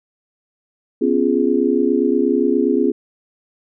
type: chord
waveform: sine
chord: C# dominant seventh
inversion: third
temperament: just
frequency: 249.5 / 277.2 / 346.5 / 415.8 Hz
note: B3 / C#4 / E#4 / G#4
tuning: +18 / 0 / -14 / +2 cents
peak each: -19 dBFS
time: 1.01-2.92 s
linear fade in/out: 10 ms
effects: none